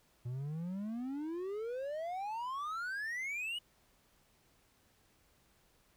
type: exponential sweep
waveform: triangle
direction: up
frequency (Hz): 118.3 to 2960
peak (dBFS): -35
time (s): 0.25-3.59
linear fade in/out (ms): 10
effects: pink hiss -70 dBFS RMS until 5.96 s